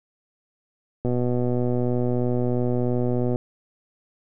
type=click train; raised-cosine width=2 ms; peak=-12 dBFS; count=285; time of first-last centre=1.05-3.359 s; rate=123 Hz; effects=none